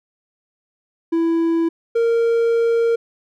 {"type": "tone pair in turn", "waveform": "triangle", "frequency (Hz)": [331.3, 463], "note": ["E4", "A#4"], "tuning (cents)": [9, -12], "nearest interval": "tritone", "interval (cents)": 579, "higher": "second", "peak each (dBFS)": [-13, -12], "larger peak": "second", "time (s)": [[1.12, 1.69], [1.95, 2.96]], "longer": "second", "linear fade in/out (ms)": 10, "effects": []}